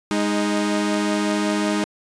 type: tone pair together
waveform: sawtooth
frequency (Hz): 206 / 311.7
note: G#3 / D#4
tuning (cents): -14 / +3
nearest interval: perfect fifth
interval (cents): 717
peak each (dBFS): -18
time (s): 0.11-1.84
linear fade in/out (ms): 0
effects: resampled to 22050 Hz